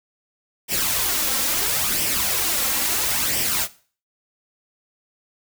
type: noise with flanger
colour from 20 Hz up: white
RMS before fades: -22 dBFS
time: 0.68-3.68 s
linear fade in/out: 50 ms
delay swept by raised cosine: 0.36 to 3.76 ms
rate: 0.74 Hz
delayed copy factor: +0.55
effects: noise-tail reverb RT60 0.4 s tail -17 dB re dry

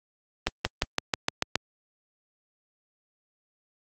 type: accelerating click train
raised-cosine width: 0.2 ms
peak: -5 dBFS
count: 8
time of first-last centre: 0.47-1.556 s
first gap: 180 ms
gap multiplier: 0.95
effects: high-pass 80 Hz 12 dB/octave + Opus 32 kbps

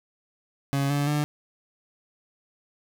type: tone with pitch steps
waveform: 30% pulse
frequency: 139.1 / 143.59 / 148.23 Hz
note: C#3 / D3 / D3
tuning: +6 / -39 / +16 cents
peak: -20 dBFS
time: 0.73-1.24 s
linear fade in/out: 0 ms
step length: 170 ms
effects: none

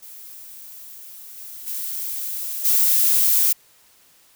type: noise with level steps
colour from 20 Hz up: violet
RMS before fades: -40 / -37 / -28 / -17 dBFS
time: 0.02-3.53 s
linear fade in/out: 10 ms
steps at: 1.36 / 1.66 / 2.64 s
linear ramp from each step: 20 ms
effects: white hiss -55 dBFS RMS until 4.35 s

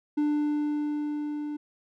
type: tone with level ramp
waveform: triangle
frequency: 296.7 Hz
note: D4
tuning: 18 cents sharp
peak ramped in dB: -20 to -29 dBFS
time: 0.17-1.57 s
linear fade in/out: 10 ms
effects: none

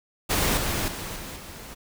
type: noise with level steps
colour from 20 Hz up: pink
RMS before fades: -23 / -27 / -34 / -37 / -41 dBFS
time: 0.29-1.75 s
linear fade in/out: 20 ms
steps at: 0.57 / 0.88 / 1.16 / 1.36 s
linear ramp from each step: 2 ms
effects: none

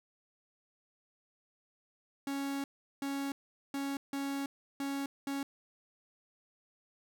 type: tone bursts at uneven times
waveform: 45% pulse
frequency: 277.2 Hz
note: C#4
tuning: in tune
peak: -34 dBFS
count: 6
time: 2.27-2.64 / 3.02-3.32 / 3.74-3.97 / 4.13-4.46 / 4.8-5.06 / 5.27-5.43 s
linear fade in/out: 2 ms
effects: none

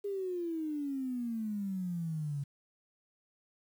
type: exponential sweep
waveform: sine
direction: down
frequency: 410 to 138.6 Hz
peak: -33 dBFS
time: 0.04-2.44 s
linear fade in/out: 10 ms
effects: 10-bit

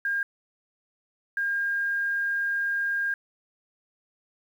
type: tone bursts at uneven times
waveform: sine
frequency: 1612 Hz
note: G6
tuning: 48 cents sharp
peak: -24 dBFS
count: 2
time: 0.05-0.23 / 1.37-3.14 s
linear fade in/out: 2 ms
effects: 9-bit

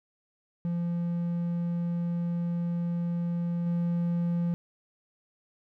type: tone with level steps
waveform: triangle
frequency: 172 Hz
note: F3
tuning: 26 cents flat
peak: -25 / -23 dBFS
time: 0.65-4.54 s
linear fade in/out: 0 ms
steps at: 3.66 s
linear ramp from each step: 5 ms
effects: none

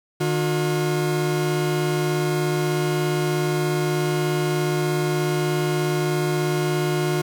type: tone pair together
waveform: 40% pulse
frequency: 151.62 / 360 Hz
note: D#3 / F#4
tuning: -44 / -47 cents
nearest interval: octave + minor third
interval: 1497 cents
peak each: -22 dBFS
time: 0.2-7.22 s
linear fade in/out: 10 ms
effects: none

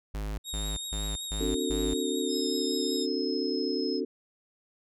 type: tone bursts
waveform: square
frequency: 51.91 Hz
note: G#1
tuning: in tune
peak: -32 dBFS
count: 5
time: 0.14-1.94 s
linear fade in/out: 5 ms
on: 240 ms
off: 150 ms
type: tone with vibrato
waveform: 25% pulse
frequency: 3729 Hz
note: A#7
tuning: in tune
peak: -30 dBFS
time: 0.44-3.07 s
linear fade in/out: 50 ms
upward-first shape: triangle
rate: 5.3 Hz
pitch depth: 30 cents each way
type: chord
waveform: sine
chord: D dominant seventh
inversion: third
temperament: equal with one note detuned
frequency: 261.6 / 293.7 / 370 / 446.4 Hz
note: C4 / D4 / F#4 / A4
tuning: 0 / 0 / 0 / +25 cents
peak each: -33 dBFS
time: 1.4-4.05 s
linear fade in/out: 10 ms
type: tone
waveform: sine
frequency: 5160 Hz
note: E8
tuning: 38 cents flat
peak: -35 dBFS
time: 2.28-4.01 s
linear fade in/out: 50 ms
effects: none

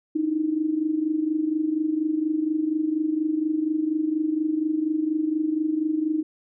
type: tone with amplitude modulation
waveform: sine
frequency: 311.6 Hz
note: D#4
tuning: 3 cents sharp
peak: -18 dBFS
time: 0.15-6.23 s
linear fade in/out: 10 ms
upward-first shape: sine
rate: 24.2 Hz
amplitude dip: 70%
effects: none

